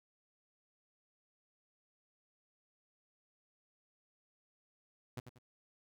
sawtooth tone with echo, 123.47 Hz, B2, in tune, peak -36 dBFS, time 5.17-5.2 s, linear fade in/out 5 ms, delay 93 ms, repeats 2, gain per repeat -9 dB, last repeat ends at 5.386 s, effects none

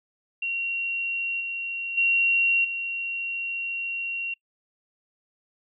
sine tone with level steps, 2747 Hz, F7, 29 cents flat, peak -25 / -28 / -18 / -27 dBFS, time 0.42-4.34 s, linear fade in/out 5 ms, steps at 1.4 / 1.97 / 2.64 s, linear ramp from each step 10 ms, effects noise-tail reverb RT60 0.1 s tail -25 dB re dry

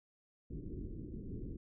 pink low-pass noise, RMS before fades -44 dBFS, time 0.5-1.57 s, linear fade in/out 5 ms, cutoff 400 Hz, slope 48 dB/octave, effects none

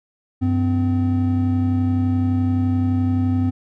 triangle tone pair together, 96 / 256.3 Hz, G2 / C4, -36 / -36 cents, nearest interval octave + perfect fourth, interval 1700 cents, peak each -17 dBFS, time 0.41-3.51 s, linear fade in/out 20 ms, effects none

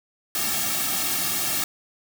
white noise with comb filter, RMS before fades -25 dBFS, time 0.35-1.64 s, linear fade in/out 2 ms, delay 2 ms, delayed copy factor -1, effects none

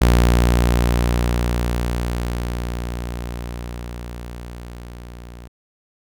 sawtooth tone with level ramp, 59.6 Hz, A#1, 39 cents sharp, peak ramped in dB -7 to -32 dBFS, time 0.01-5.48 s, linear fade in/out 10 ms, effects none

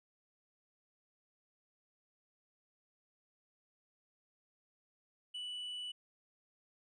triangle tone, 2963 Hz, F#7, 2 cents sharp, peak -39 dBFS, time 5.34-5.92 s, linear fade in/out 10 ms, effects resampled to 22050 Hz

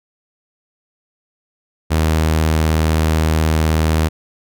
sawtooth tone, 79 Hz, D#2, 27 cents sharp, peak -9 dBFS, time 1.9-4.09 s, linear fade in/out 20 ms, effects none

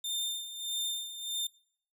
sawtooth tone with tremolo, 3608 Hz, A7, 43 cents sharp, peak -28 dBFS, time 0.04-1.47 s, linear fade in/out 5 ms, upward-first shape sine, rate 1.6 Hz, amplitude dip 70%, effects noise-tail reverb RT60 0.6 s tail -23 dB re dry

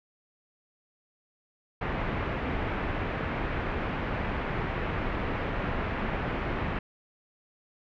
pink low-pass noise, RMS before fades -31 dBFS, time 1.81-6.79 s, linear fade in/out 5 ms, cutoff 2400 Hz, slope 24 dB/octave, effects none

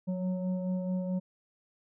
sine tone with frequency modulation, 182.7 Hz, F#3, 22 cents flat, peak -29 dBFS, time 0.07-1.2 s, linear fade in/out 20 ms, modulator 370 Hz, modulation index 0.67, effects none

